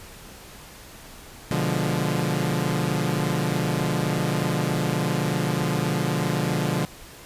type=chord; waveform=sawtooth; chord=B diminished seventh; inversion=none; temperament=equal with one note detuned; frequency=123.47 / 146.83 / 174.61 / 205.9 Hz; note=B2 / D3 / F3 / Ab3; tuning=0 / 0 / 0 / -15 cents; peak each=-25 / -22 / -23 / -27 dBFS; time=1.51-6.85 s; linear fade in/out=0 ms; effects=pink hiss -44 dBFS RMS until 7.25 s + resampled to 32000 Hz